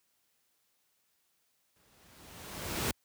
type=noise with exponential growth; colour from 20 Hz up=pink; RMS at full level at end=-30 dBFS; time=1.76-2.91 s; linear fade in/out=1 ms; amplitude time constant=250 ms; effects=white hiss -75 dBFS RMS until 3.04 s + high-pass 60 Hz 12 dB/octave